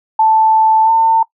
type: tone with pitch glide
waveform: sine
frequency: 880 to 900.6 Hz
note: A5 to A5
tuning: 0 to +40 cents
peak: -7 dBFS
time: 0.19-1.23 s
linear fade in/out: 5 ms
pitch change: +40 cents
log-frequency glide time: 0.84-0.91 s
effects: noise-tail reverb RT60 0.1 s tail -21 dB re dry